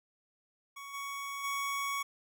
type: tone with level steps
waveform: 25% pulse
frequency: 1117 Hz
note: C#6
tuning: 13 cents sharp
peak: -40 / -34 / -29 dBFS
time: 0.76-2.03 s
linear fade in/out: 10 ms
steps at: 0.93 / 1.43 s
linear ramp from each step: 20 ms
effects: none